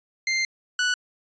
sawtooth tone pair in turn, 2093 / 1480 Hz, C7 / F#6, 0 / 0 cents, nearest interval tritone, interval 600 cents, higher first, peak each -18 / -17 dBFS, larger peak second, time 0.27-0.45 / 0.79-0.94 s, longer first, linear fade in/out 2 ms, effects resampled to 16000 Hz

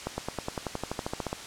accelerating click train, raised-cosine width 1 ms, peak -16 dBFS, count 16, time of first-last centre 0.07-1.329 s, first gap 110 ms, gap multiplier 0.96, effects white hiss -41 dBFS RMS until 1.46 s + low-pass 7000 Hz 12 dB/octave

